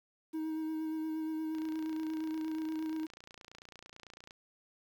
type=tone with vibrato; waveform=triangle; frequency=315.4 Hz; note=D#4; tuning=24 cents sharp; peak=-32 dBFS; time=0.33-3.07 s; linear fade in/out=20 ms; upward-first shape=sine; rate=8.5 Hz; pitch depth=18 cents each way
type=click train; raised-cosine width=0.2 ms; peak=-33 dBFS; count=81; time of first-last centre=1.55-4.309 s; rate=29 Hz
effects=10-bit